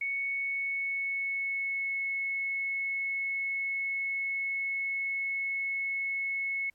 sine tone with pitch glide, 2217 to 2194 Hz, C#7 to C#7, 0 to -18 cents, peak -29 dBFS, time 0.01-6.7 s, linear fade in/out 5 ms, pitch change -18 cents, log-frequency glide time 0.27-2.03 s, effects pink hiss -73 dBFS RMS until 6.74 s + MP3 64 kbps

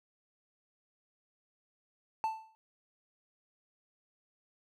triangle tone with exponential decay, 883 Hz, A5, 6 cents sharp, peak -25 dBFS, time 2.24-2.55 s, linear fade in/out 0 ms, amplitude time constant 66 ms, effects none

